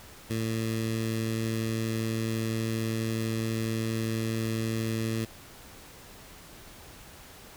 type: tone with notch filter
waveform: 15% pulse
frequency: 112.2 Hz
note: A2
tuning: 34 cents sharp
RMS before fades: -30 dBFS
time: 0.3-5.25 s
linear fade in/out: 5 ms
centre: 890 Hz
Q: 0.69
effects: pink hiss -49 dBFS RMS until 7.56 s